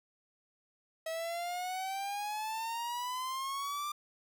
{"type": "exponential sweep", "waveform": "45% pulse", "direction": "up", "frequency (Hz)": [642, 1192], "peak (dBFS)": -35, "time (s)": [1.06, 3.92], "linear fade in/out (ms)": 5, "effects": []}